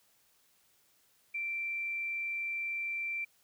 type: tone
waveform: sine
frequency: 2349 Hz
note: D7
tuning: in tune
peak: -33 dBFS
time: 1.34-3.25 s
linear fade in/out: 10 ms
effects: white hiss -69 dBFS RMS until 3.43 s